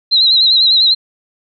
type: tone with vibrato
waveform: sine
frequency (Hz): 3982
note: B7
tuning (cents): +14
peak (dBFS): -7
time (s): 0.11-0.95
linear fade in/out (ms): 20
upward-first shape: sine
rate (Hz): 10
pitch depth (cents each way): 82
effects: none